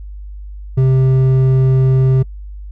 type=tone with hard clipping; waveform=sine; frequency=131.2 Hz; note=C3; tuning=5 cents sharp; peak=-10 dBFS; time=0.77-2.23 s; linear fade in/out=10 ms; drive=6 dB; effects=noise-tail reverb RT60 0.1 s tail -26 dB re dry + added 50 Hz sine -27 dBFS peak until 2.71 s